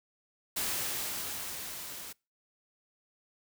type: noise with level ramp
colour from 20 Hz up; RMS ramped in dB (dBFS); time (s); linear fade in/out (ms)
white; -32 to -44; 0.56-2.13; 10
effects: noise-tail reverb RT60 0.3 s tail -26 dB re dry